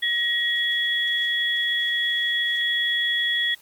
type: tone pair together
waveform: sine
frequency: 1900 / 3353 Hz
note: A#6 / G#7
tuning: +33 / +16 cents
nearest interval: minor seventh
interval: 983 cents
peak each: -23 dBFS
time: 0.02-3.55 s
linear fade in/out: 10 ms
effects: white hiss -53 dBFS RMS until 3.61 s + Opus 32 kbps